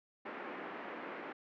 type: band-pass noise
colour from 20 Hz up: pink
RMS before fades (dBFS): -45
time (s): 0.25-1.33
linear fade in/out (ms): 10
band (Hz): 260 to 2200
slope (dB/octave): 24
effects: none